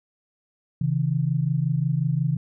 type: tone pair together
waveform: sine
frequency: 134.42 / 160 Hz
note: C3 / D#3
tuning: +47 / +49 cents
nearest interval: minor third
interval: 302 cents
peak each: -23 dBFS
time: 0.81-2.37 s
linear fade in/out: 5 ms
effects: none